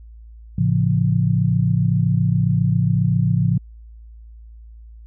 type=chord; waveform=sine; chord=A augmented; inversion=none; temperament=just; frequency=110 / 137.5 / 171.88 Hz; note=A2 / C#3 / E#3; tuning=0 / -14 / -27 cents; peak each=-19 dBFS; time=0.58-3.58 s; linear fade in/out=5 ms; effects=added 56 Hz sine -38 dBFS peak until 5.06 s